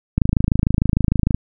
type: click train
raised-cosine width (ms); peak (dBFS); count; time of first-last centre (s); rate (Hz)
5; -3; 32; 0.18-1.345; 26.6
effects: none